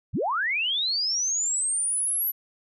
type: linear sweep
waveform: sine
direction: up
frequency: 51.91 to 11900 Hz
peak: -23 dBFS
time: 0.13-2.32 s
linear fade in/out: 20 ms
effects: none